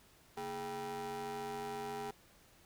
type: ring-modulated tone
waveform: 35% pulse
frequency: 185 Hz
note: F#3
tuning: in tune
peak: -35 dBFS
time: 0.37-2.11 s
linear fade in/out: 5 ms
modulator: 602 Hz
effects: pink hiss -64 dBFS RMS until 2.65 s